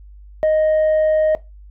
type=tone with tanh clipping; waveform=sine; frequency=622.3 Hz; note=D#5; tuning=in tune; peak=-13 dBFS; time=0.43-1.35 s; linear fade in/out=0 ms; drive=1 dB; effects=noise-tail reverb RT60 0.2 s tail -18 dB re dry + added 50 Hz sine -38 dBFS peak until 1.7 s